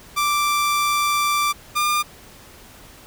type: tone pair in turn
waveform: sawtooth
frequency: 1174.7 / 1202.2 Hz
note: D6 / D6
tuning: 0 / +40 cents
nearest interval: unison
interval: 40 cents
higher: second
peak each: -14 dBFS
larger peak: neither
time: 0.16-1.53 / 1.75-2.03 s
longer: first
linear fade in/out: 20 ms
effects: pink hiss -45 dBFS RMS until 3.06 s